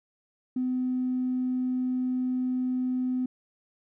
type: tone with tanh clipping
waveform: triangle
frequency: 253.8 Hz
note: B3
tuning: 47 cents sharp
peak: -25 dBFS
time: 0.56-3.26 s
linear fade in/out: 5 ms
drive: 4 dB
effects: none